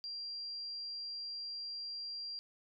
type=tone; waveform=sine; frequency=4750 Hz; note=D8; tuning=19 cents sharp; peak=-40 dBFS; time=0.04-2.39 s; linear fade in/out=0 ms; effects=none